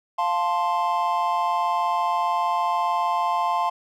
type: chord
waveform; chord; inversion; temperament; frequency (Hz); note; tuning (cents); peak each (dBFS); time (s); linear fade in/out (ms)
triangle; F major; none; equal; 698.5 / 880 / 1046.5; F5 / A5 / C6; 0 / 0 / 0; -24 / -23 / -22; 0.18-3.7; 10
effects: none